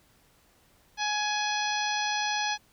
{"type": "harmonic tone", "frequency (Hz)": 838, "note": "G#5", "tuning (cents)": 15, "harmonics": [1, 2, 3, 4, 5, 6, 7], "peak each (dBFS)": [-30, -33, -35, -36, -37, -38, -38], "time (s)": [0.97, 2.58], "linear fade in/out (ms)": 50, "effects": ["pink hiss -63 dBFS RMS until 2.72 s"]}